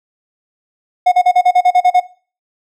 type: tone bursts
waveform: triangle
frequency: 726 Hz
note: F#5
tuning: 33 cents flat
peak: -4 dBFS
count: 10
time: 1.06-2.002 s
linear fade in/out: 10 ms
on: 60 ms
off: 38 ms
effects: noise-tail reverb RT60 0.4 s tail -19 dB re dry